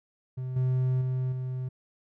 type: tone with level steps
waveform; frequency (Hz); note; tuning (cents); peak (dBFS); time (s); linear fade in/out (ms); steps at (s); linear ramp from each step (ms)
triangle; 128.5; C3; -31; -29 / -21 / -24 / -28; 0.37-1.69; 10; 0.56 / 1.01 / 1.32; 5
effects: none